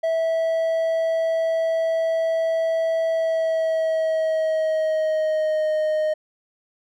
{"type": "tone with pitch glide", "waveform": "triangle", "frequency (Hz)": [653, 618.8], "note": ["E5", "D#5"], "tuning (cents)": [-17, -10], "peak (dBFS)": -17, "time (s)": [0.03, 6.14], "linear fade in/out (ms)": 10, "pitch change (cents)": -93, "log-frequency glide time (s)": [3.1, 5.71], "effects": []}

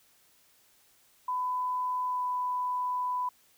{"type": "tone with pitch glide", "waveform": "sine", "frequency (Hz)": [1002, 996.2], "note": ["B5", "B5"], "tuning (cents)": [25, 15], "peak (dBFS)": -28, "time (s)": [1.28, 3.29], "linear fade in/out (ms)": 5, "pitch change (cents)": -10, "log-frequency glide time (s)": [2.06, 2.23], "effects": ["white hiss -64 dBFS RMS until 3.57 s"]}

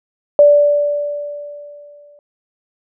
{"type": "tone with exponential decay", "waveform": "sine", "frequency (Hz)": 583, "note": "D5", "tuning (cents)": -13, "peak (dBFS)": -3, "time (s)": [0.39, 2.19], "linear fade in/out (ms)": 1, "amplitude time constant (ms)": 390, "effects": []}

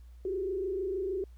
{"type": "tone with frequency modulation", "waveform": "sine", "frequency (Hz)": 381.6, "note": "G4", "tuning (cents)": -47, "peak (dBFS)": -30, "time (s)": [0.25, 1.24], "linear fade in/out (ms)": 2, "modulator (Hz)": 26.5, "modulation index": 0.93, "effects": ["added 60 Hz sine -48 dBFS peak until 1.37 s", "pink hiss -71 dBFS RMS until 1.37 s"]}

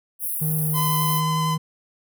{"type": "high-pass noise", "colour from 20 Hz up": "pink", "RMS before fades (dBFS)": -27, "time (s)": [0.19, 1.22], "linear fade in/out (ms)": 50, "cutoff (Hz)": 10000, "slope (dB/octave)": 96}
{"type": "tone with pitch glide", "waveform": "triangle", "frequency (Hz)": [155.56, 158.37], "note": ["D#3", "D#3"], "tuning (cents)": [0, 31], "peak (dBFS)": -20, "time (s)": [0.41, 1.58], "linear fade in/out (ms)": 10, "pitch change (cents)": 31, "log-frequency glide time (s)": [1.07, 1.35]}
{"type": "tone with vibrato", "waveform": "45% pulse", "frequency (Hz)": 1019, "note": "C6", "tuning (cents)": -46, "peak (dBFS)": -23, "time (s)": [0.73, 1.58], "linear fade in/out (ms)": 50, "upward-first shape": "sine", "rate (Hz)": 11, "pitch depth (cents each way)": 10}
{"effects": []}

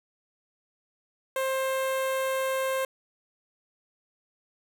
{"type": "tone with notch filter", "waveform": "sawtooth", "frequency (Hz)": 529, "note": "C5", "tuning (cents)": 19, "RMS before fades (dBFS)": -28, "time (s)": [1.36, 2.85], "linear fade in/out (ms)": 2, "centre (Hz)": 5000, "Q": 1.3, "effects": []}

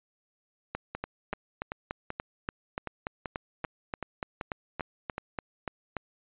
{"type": "two click trains", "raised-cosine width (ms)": 0.5, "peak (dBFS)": [-17, -19], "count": [19, 12], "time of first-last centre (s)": [[0.75, 5.967], [0.95, 5.181]], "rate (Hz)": [3.45, 2.6], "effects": ["resampled to 8000 Hz"]}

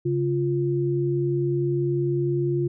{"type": "tone pair together", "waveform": "sine", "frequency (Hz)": [138.49, 349.2], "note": ["C#3", "F4"], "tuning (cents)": [-1, 0], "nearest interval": "octave + major third", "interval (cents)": 1601, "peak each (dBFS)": [-24, -23], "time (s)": [0.05, 2.68], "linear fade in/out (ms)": 10, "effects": []}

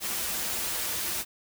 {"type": "noise with comb filter", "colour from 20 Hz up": "white", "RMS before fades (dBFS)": -31, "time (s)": [0, 1.25], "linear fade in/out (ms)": 50, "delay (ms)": 7.2, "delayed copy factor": -0.6, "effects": []}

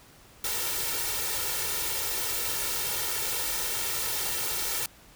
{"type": "noise with comb filter", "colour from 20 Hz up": "white", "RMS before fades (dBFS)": -30, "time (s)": [0.44, 4.86], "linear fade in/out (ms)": 2, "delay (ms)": 2.2, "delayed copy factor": 0.7, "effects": ["pink hiss -54 dBFS RMS until 5.15 s"]}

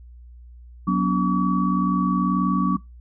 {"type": "tone cluster", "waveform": "sine", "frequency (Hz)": [184, 242.8, 284.8, 1138], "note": ["F#3", "B3", "C#4", "C#6"], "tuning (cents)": [-9, -29, 47, 45], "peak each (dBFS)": [-20, -26, -25, -24], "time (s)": [0.87, 2.77], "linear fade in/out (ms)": 10, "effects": ["noise-tail reverb RT60 0.2 s tail -21 dB re dry", "added 60 Hz sine -41 dBFS peak until 3 s"]}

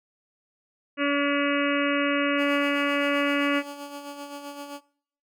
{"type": "harmonic tone", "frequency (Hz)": 285.1, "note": "C#4", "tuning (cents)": 49, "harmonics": [1, 2, 4, 5, 6, 7, 8, 9, 10], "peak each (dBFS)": [-25, -28, -31, -32, -33, -33, -34, -35, -35], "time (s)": [0.97, 3.63], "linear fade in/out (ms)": 50}
{"type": "tone with tremolo", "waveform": "15% pulse", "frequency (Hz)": 285.9, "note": "D4", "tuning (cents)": -46, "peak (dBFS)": -28, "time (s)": [2.37, 4.81], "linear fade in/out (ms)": 50, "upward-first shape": "sine", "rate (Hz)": 7.7, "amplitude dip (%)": 50}
{"effects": ["noise-tail reverb RT60 0.6 s tail -23 dB re dry"]}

